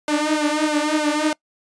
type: tone with flanger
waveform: sawtooth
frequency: 302.4 Hz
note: D#4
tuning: 49 cents flat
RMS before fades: -20 dBFS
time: 0.08-1.33 s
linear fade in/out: 2 ms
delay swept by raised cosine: 1.9 to 5.7 ms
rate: 3.2 Hz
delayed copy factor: +0.9
effects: noise-tail reverb RT60 0.1 s tail -24 dB re dry + resampled to 22050 Hz